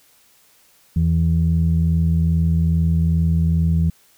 sine tone pair together, 82.41 / 164.82 Hz, E2 / E3, 0 / 0 cents, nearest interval octave, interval 1200 cents, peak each -16 dBFS, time 0.96-3.9 s, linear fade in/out 5 ms, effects tanh soft clip ceiling -8 dBFS + white hiss -55 dBFS RMS until 4.17 s

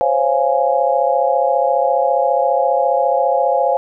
sine chord, Db major seventh, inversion third, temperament just, 519.7 / 554.4 / 693 / 831.5 Hz, C5 / Db5 / F5 / Ab5, -12 / 0 / -14 / +2 cents, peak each -18 dBFS, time 0.01-3.77 s, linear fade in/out 0 ms, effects none

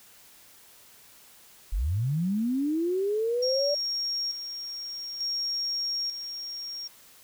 sine linear sweep, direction up, 36.08 to 587.3 Hz, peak -24 dBFS, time 1.72-3.75 s, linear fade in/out 10 ms
sine tone with tremolo, 5570 Hz, F8, 5 cents flat, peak -27 dBFS, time 3.42-6.88 s, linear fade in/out 10 ms, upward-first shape square, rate 0.56 Hz, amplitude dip 55%
effects white hiss -54 dBFS RMS until 7.23 s

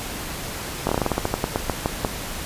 slowing click train, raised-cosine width 1 ms, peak -6 dBFS, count 16, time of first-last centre 0.87-2.048 s, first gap 21 ms, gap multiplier 1.17, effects pink hiss -31 dBFS RMS until 2.45 s + resampled to 32000 Hz

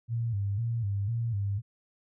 sine tone with vibrato, 107.9 Hz, A2, 33 cents flat, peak -27 dBFS, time 0.08-1.62 s, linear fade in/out 50 ms, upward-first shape square, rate 2 Hz, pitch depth 130 cents each way, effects none

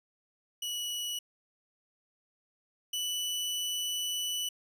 sawtooth tone pair in turn, 2937 / 2971 Hz, F#7 / F#7, -13 / +6 cents, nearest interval unison, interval 19 cents, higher second, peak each -30 / -28 dBFS, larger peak second, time 0.62-1.19 / 2.93-4.49 s, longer second, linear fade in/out 5 ms, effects resampled to 32000 Hz

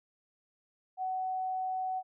sine tone, 749 Hz, F#5, 21 cents sharp, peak -31 dBFS, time 0.97-2.03 s, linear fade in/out 50 ms, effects none

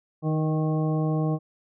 harmonic tone with a mistuned harmonic, 155.8 Hz, D#3, 3 cents sharp, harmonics 1 / 2 / 3 / 4 / 5 / 7, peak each -23 / -29 / -33 / -35 / -37 / -40 dBFS, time 0.22-1.39 s, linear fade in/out 50 ms, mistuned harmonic 3, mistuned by +18 cents, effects none

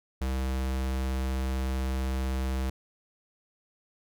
square tone, 65.41 Hz, C2, in tune, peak -28 dBFS, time 0.21-2.7 s, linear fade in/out 5 ms, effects none

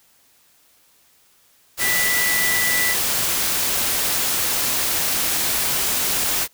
sine tone in noise, 1975.5 Hz, B6, in tune, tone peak -20 dBFS, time 1.79-2.96 s, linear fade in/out 50 ms, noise white, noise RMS -21 dBFS, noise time 1.77-6.48 s, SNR -2 dB, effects white hiss -57 dBFS RMS until 6.53 s

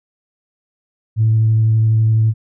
sine tone with vibrato, 110.7 Hz, A2, 11 cents sharp, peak -9 dBFS, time 1.16-2.34 s, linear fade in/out 50 ms, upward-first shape sine, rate 12 Hz, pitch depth 11 cents each way, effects tanh soft clip ceiling -6 dBFS

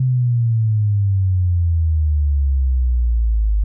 sine exponential sweep, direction down, 130.81 to 50.7 Hz, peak -13 dBFS, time 0-3.64 s, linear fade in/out 5 ms, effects none

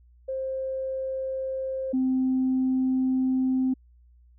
sine tone pair in turn, 528 / 259.7 Hz, C5 / C4, +16 / -13 cents, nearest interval octave, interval 1229 cents, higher first, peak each -27 / -20 dBFS, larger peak second, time 0.28-1.93 / 1.93-3.74 s, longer second, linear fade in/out 10 ms, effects tanh soft clip ceiling -17 dBFS + added 60 Hz sine -53 dBFS peak until 4.38 s

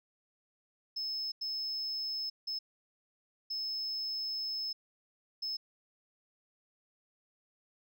sine tone bursts at uneven times, 5210 Hz, E8, 21 cents flat, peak -32 dBFS, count 5, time 0.96-1.32 / 1.41-2.3 / 2.47-2.59 / 3.5-4.73 / 5.42-5.57 s, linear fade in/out 10 ms, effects tanh soft clip ceiling -32 dBFS

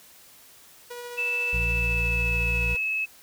sawtooth tone with tremolo, 484.1 Hz, B4, 35 cents flat, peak -31 dBFS, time 0.9-2.77 s, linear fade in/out 10 ms, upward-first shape sine, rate 14 Hz, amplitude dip 25%
sine tone with pitch glide, 2637 to 2590 Hz, E7 to E7, 0 to -31 cents, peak -24 dBFS, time 1.17-3.06 s, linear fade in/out 20 ms, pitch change -31 cents, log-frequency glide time 1.65-2.66 s
harmonic tone, 57.4 Hz, A#1, 26 cents flat, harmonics 1 / 2 / 3, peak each -26 / -34 / -37 dBFS, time 1.53-2.75 s, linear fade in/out 5 ms
effects white hiss -52 dBFS RMS until 3.22 s

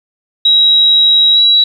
sine tone with pitch glide, 3848 to 3899 Hz, B7 to B7, -46 to -23 cents, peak -5 dBFS, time 0.45-1.64 s, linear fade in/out 5 ms, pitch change +23 cents, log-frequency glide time 1.33-1.39 s, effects 7-bit

